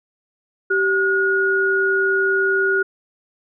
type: tone pair together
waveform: sine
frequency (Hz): 387.2 / 1443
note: G4 / F#6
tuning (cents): -21 / -44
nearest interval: octave + major seventh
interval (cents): 2277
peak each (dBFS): -19 / -17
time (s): 0.7-2.83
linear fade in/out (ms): 10
effects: none